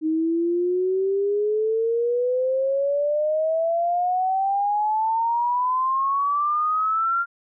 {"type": "exponential sweep", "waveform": "sine", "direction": "up", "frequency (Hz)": [311.1, 1396.9], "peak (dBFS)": -19, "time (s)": [0.01, 7.26], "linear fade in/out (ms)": 50, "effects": []}